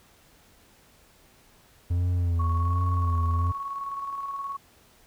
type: tone with vibrato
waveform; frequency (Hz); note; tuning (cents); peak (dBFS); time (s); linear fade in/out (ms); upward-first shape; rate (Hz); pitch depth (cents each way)
triangle; 86.3; F2; -20; -20; 1.9-3.52; 10; sine; 1.3; 59
type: tone with tremolo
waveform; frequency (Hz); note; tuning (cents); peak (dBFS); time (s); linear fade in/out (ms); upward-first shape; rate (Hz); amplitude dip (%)
sine; 1108.7; C#6; 0; -29; 2.39-4.57; 10; square; 19; 35
effects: pink hiss -58 dBFS RMS until 5.06 s